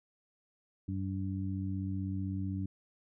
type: harmonic tone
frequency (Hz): 95.8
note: G2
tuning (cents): -39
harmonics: 1 / 2 / 3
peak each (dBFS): -35 / -38 / -40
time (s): 0.88-2.66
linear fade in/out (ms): 5
effects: none